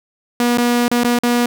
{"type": "tone with dropouts", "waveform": "sawtooth", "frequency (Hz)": 241, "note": "B3", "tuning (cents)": -42, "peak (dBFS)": -9, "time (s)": [0.4, 1.46], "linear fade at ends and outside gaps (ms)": 2, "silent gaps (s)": [[0.574, 0.582], [0.881, 0.914], [1.035, 1.045], [1.188, 1.234]], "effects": []}